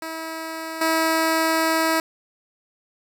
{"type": "tone with level steps", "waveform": "10% pulse", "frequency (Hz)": 323, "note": "E4", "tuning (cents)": -35, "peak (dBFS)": [-21, -10], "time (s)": [0.02, 2], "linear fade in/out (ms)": 2, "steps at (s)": 0.81, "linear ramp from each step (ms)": 5, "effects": []}